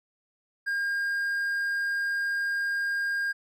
triangle tone, 1613 Hz, G6, 49 cents sharp, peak -24 dBFS, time 0.66-3.33 s, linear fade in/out 20 ms, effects none

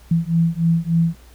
sine beating tone pair, 164.81 / 168.21 Hz, E3 / E3, 0 / +35 cents, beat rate 3.4 Hz, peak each -18 dBFS, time 0.11-1.15 s, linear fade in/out 5 ms, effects added 60 Hz sine -44 dBFS peak until 1.34 s + pink hiss -51 dBFS RMS until 1.34 s

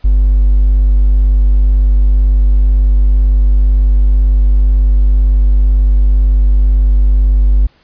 triangle tone with hard clipping, 49 Hz, G1, in tune, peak -6 dBFS, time 0.04-7.67 s, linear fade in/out 10 ms, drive 4 dB, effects pink hiss -51 dBFS RMS until 7.83 s + resampled to 11025 Hz

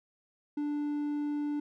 triangle tone, 293.7 Hz, D4, in tune, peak -28 dBFS, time 0.57-1.6 s, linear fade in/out 5 ms, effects none

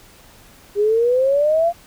sine exponential sweep, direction up, 402.2 to 698.5 Hz, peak -13 dBFS, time 0.75-1.73 s, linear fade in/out 50 ms, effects pink hiss -47 dBFS RMS until 1.86 s

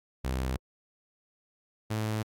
sawtooth tone pair in turn, 64.6 / 108.64 Hz, C2 / A2, -21 / -22 cents, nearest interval major sixth, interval 899 cents, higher second, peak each -25 dBFS, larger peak neither, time 0.24-0.57 / 1.9-2.23 s, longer neither, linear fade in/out 10 ms, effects AAC 64 kbps

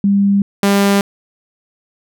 sine / sawtooth tone pair in turn, 199.6 / 199.6 Hz, G3 / G3, +32 / +32 cents, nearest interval unison, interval 0 cents, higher neither, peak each -9 / -6 dBFS, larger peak second, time 0.04-0.42 / 0.63-1.01 s, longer neither, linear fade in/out 2 ms, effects none

